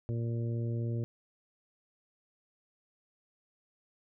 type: harmonic tone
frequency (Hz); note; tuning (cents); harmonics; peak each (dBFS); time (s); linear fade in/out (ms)
116.54; A#2; 0; 1 / 2 / 3 / 4 / 5; -31 / -41 / -42 / -46 / -50; 0.09-1.04; 0
effects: none